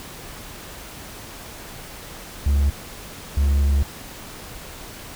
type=tone pair in turn; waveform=triangle; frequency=70.5 / 70.1 Hz; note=C#2 / C#2; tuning=+30 / +20 cents; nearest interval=unison; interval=10 cents; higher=first; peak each=-13 dBFS; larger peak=neither; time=2.46-2.7 / 3.37-3.83 s; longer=second; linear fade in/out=5 ms; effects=pink hiss -38 dBFS RMS until 5.15 s